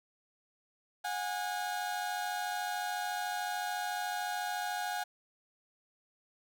30% pulse tone pair together, 726.2 / 820 Hz, F#5 / G#5, -33 / -22 cents, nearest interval major second, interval 211 cents, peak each -34 / -34 dBFS, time 1.04-5.04 s, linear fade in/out 10 ms, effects none

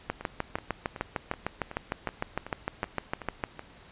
two click trains, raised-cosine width 0.5 ms, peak -13 / -23 dBFS, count 23 / 10, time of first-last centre 0.1-3.438 / 0.21-3.593 s, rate 6.59 / 2.66 Hz, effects pink hiss -53 dBFS RMS until 3.91 s + resampled to 8000 Hz

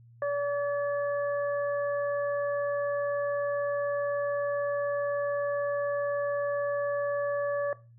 harmonic tone, 573 Hz, D5, 43 cents flat, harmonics 1 / 2 / 3, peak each -27 / -36 / -37 dBFS, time 0.22-7.73 s, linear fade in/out 2 ms, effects noise-tail reverb RT60 0.3 s tail -18 dB re dry + added 117 Hz sine -52 dBFS peak until 7.98 s

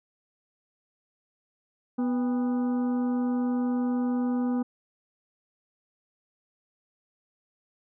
harmonic tone with a mistuned harmonic, 246.9 Hz, B3, in tune, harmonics 1 / 2 / 3 / 4 / 5 / 6, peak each -24 / -37 / -40 / -46 / -46 / -52 dBFS, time 1.98-4.63 s, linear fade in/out 10 ms, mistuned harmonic 3, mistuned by +120 cents, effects none

